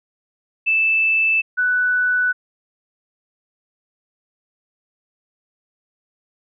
sine tone pair in turn, 2637 / 1488.1 Hz, E7 / F#6, 0 / +9 cents, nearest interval minor seventh, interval 991 cents, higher first, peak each -14 / -15 dBFS, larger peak first, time 0.66-1.42 / 1.57-2.33 s, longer neither, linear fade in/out 20 ms, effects none

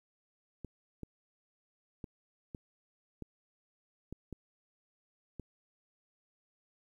clicks, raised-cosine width 3 ms, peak -29 dBFS, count 8, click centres 0.647 / 1.033 / 2.042 / 2.548 / 3.223 / 4.126 / 4.327 / 5.397 s, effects 11-bit

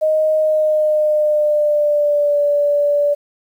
sine tone with pitch glide, 622.3 to 580.6 Hz, D#5 to D5, 0 to -20 cents, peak -12 dBFS, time 0.01-3.15 s, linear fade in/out 20 ms, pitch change -120 cents, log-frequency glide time 0.38-2.39 s, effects 8-bit

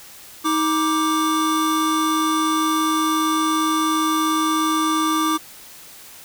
square tone pair together, 315.8 / 1177 Hz, D#4 / D6, +26 / +3 cents, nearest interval octave + major seventh, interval 2277 cents, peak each -21 dBFS, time 0.44-5.38 s, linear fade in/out 20 ms, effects white hiss -42 dBFS RMS until 6.24 s

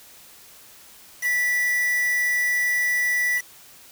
triangle tone with quantisation, 1963 Hz, B6, 11 cents flat, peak -18 dBFS, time 1.21-3.42 s, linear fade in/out 50 ms, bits 5, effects white hiss -48 dBFS RMS until 3.91 s

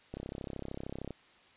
click train, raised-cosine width 2 ms, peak -26 dBFS, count 33, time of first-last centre 0.14-1.107 s, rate 33.1 Hz, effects white hiss -61 dBFS RMS until 1.56 s + resampled to 8000 Hz

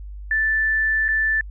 sine tone with dropouts, 1760 Hz, A6, in tune, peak -17 dBFS, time 0.31-1.41 s, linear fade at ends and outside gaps 2 ms, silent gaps 1.082-1.087 s, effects added 50 Hz sine -32 dBFS peak until 1.5 s

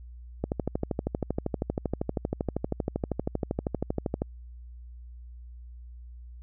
click train, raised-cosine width 2 ms, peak -14 dBFS, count 49, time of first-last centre 0.44-4.22 s, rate 12.7 Hz, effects added 60 Hz sine -42 dBFS peak until 6.42 s

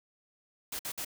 white noise bursts, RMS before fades -37 dBFS, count 3, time 0.72-1.048 s, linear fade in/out 5 ms, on 72 ms, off 56 ms, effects none

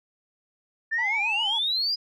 sine exponential sweep, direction up, 1760 to 4978 Hz, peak -22 dBFS, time 0.91-1.96 s, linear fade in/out 20 ms
sine tone with vibrato, 858 Hz, A5, 44 cents flat, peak -30 dBFS, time 0.98-1.59 s, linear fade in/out 10 ms, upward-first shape triangle, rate 7.5 Hz, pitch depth 150 cents each way
effects tanh soft clip ceiling -17 dBFS

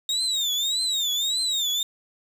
35% pulse tone with vibrato, 3729 Hz, A#7, in tune, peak -21 dBFS, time 0.09-1.83 s, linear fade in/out 2 ms, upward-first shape triangle, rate 1.7 Hz, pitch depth 180 cents each way, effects resampled to 32000 Hz + 8-bit

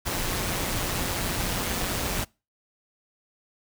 pink noise with amplitude modulation, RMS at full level -26 dBFS, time 0.05-2.25 s, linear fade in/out 20 ms, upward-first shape sine, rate 181 Hz, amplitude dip 50%, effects noise-tail reverb RT60 0.3 s tail -26 dB re dry

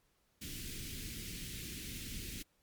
pink band-stop noise, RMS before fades -44 dBFS, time 0.41-2.43 s, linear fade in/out 10 ms, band 330 to 2100 Hz, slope 24 dB/octave, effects pink hiss -75 dBFS RMS until 2.62 s + MP3 96 kbps

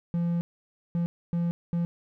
triangle tone bursts at uneven times, 171.2 Hz, F3, 34 cents flat, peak -22 dBFS, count 4, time 0.14-0.41 / 0.95-1.06 / 1.33-1.51 / 1.73-1.85 s, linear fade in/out 0 ms, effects none

